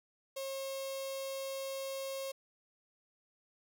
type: tone with notch filter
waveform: sawtooth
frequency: 540 Hz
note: C#5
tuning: 45 cents flat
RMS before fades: -40 dBFS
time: 0.36-2.32 s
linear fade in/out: 10 ms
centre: 1500 Hz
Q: 0.66
effects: 11-bit